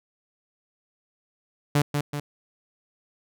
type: tone with echo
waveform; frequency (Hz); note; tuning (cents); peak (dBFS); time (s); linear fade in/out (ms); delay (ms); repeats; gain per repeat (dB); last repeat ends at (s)
sawtooth; 145.6; D3; -15; -14; 1.75-1.82; 5; 190; 2; -5; 2.2
effects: none